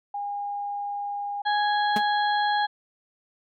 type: tone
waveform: sine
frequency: 813 Hz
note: G#5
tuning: 37 cents flat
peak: -28 dBFS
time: 0.14-1.42 s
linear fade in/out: 5 ms
type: harmonic tone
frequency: 830.6 Hz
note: G#5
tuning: in tune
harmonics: 1 / 2 / 4 / 5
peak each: -22 / -28 / -34 / -36 dBFS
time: 1.45-2.67 s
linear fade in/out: 20 ms
type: tone with exponential decay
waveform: sawtooth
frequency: 213.8 Hz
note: A3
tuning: 49 cents flat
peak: -19 dBFS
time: 1.96-2.03 s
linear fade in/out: 5 ms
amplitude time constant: 15 ms
effects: none